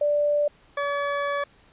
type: tone pair in turn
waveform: sine / 20% pulse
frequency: 587.3 / 569.9 Hz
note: D5 / C#5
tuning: 0 / +48 cents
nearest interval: minor second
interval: 52 cents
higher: first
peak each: -19 dBFS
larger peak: neither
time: 0.01-0.48 / 0.77-1.44 s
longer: second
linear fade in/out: 5 ms
effects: pink hiss -57 dBFS RMS until 1.72 s + resampled to 8000 Hz